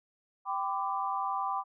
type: chord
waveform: sine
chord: G major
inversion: none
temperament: equal with one note detuned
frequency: 784 / 1004.5 / 1174.7 Hz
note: G5 / B5 / D6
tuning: 0 / +29 / 0 cents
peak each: -34 dBFS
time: 0.45-1.64 s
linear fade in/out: 50 ms
effects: none